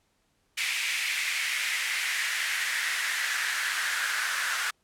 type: noise with high-pass filter sweep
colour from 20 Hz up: pink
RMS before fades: -29 dBFS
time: 0.57-4.71 s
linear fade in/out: 10 ms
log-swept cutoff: 2300 to 1500 Hz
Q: 3.6
effects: pink hiss -71 dBFS RMS until 4.83 s + low-pass 11000 Hz 12 dB/octave